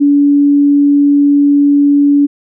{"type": "tone", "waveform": "sine", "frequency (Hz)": 286.1, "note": "D4", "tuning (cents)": -45, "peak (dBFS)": -5, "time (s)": [0, 2.27], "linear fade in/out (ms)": 20, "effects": []}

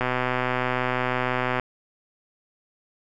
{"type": "click train", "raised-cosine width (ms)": 0.5, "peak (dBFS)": -9, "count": 201, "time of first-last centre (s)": [0.01, 1.597], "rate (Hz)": 126, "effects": []}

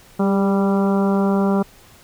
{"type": "harmonic tone with a mistuned harmonic", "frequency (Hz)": 196.3, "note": "G3", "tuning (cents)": 3, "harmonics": [1, 2, 3, 4, 5, 6, 7], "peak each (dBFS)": [-16, -22, -26, -28, -30, -32, -33], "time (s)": [0.19, 1.63], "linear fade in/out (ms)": 10, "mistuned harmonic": 2, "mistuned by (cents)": 23, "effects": ["pink hiss -48 dBFS RMS until 2.03 s"]}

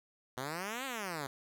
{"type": "exponential two-way sweep", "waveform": "5% pulse", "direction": "up then down", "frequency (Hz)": [122.5, 277.2, 132], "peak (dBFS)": -26, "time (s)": [0.37, 1.27], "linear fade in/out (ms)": 5, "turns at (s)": 0.85, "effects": []}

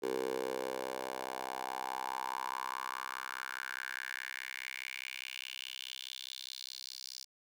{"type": "tone with high-pass filter sweep", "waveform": "10% pulse", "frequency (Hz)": 64.8, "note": "C2", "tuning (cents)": -16, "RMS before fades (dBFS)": -41, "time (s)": [0.02, 7.25], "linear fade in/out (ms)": 20, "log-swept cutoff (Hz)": [420, 5000], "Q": 4.2, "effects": []}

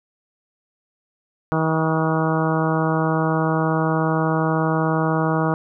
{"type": "harmonic tone with a mistuned harmonic", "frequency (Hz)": 159.8, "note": "D#3", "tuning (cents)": 47, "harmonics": [1, 2, 3, 4, 5, 6, 7, 8, 9], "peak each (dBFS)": [-21, -24, -26, -27, -28, -29, -29, -30, -31], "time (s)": [1.52, 5.54], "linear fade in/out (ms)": 0, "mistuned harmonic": 8, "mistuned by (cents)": -37, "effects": []}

